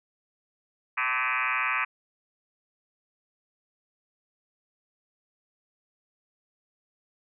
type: tone with frequency modulation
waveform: sine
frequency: 1785 Hz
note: A6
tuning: 24 cents sharp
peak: -24 dBFS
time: 0.97-1.85 s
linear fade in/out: 10 ms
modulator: 126 Hz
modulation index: 6.2
effects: none